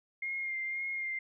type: tone with vibrato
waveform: sine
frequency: 2123 Hz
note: C7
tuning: 25 cents sharp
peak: -33 dBFS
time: 0.22-1.19 s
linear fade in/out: 5 ms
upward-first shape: sine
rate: 1.9 Hz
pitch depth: 24 cents each way
effects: none